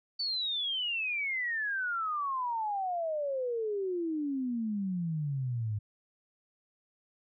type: exponential sweep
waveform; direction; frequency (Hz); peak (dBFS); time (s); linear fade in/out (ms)
sine; down; 4565 to 102.1; -30; 0.19-5.79; 10
effects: none